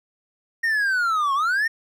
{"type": "linear two-way sweep", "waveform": "triangle", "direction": "down then up", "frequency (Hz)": [1864.7, 1069, 1864.7], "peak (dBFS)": -17, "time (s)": [0.63, 1.68], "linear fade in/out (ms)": 10, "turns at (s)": 1.34, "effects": []}